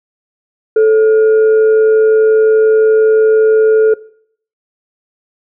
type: tone with frequency modulation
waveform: sine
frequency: 437.2 Hz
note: A4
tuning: 11 cents flat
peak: -5 dBFS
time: 0.76-3.94 s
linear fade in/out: 5 ms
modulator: 986 Hz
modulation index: 0.22
effects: noise-tail reverb RT60 0.6 s tail -21 dB re dry